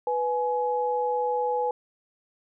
sine tone pair together, 493.9 / 842.2 Hz, B4 / G#5, 0 / +24 cents, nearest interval major sixth, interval 924 cents, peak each -26 dBFS, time 0.07-1.71 s, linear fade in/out 2 ms, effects none

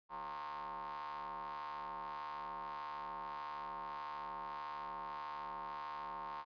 40% pulse ring-modulated tone, 73.42 Hz, D2, in tune, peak -39 dBFS, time 0.09-6.45 s, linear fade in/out 50 ms, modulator 992 Hz, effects resampled to 11025 Hz

